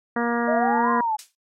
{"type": "harmonic tone", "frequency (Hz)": 236.4, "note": "A#3", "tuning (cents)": 24, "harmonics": [1, 2, 3, 4, 5, 6, 7, 8], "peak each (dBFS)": [-24, -27, -29, -30, -31, -32, -32, -33], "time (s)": [0.16, 1.01], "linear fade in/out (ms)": 5}
{"type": "exponential two-way sweep", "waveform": "sine", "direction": "up then down", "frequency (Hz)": [598, 1057, 839], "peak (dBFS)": -20, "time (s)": [0.47, 1.17], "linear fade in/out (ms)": 20, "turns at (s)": 0.91}
{"type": "noise with exponential decay", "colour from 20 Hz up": "violet", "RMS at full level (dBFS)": -24, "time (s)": [1.19, 1.35], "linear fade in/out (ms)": 0, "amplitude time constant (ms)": 33}
{"effects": ["low-pass 6000 Hz 12 dB/octave", "MP3 64 kbps"]}